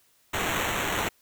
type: noise with sample-and-hold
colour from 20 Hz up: white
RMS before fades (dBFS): -28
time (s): 0.33-1.09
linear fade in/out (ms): 10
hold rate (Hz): 4900
effects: white hiss -64 dBFS RMS until 1.21 s